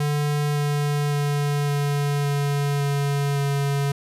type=tone with pitch steps; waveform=square; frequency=146.83 / 145.82 / 144.81 / 143.81 / 142.81 / 141.83 / 140.85 Hz; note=D3 / D3 / D3 / D3 / D3 / C#3 / C#3; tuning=0 / -12 / -24 / -36 / -48 / +40 / +28 cents; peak=-21 dBFS; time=0-3.92 s; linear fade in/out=5 ms; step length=560 ms; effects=resampled to 32000 Hz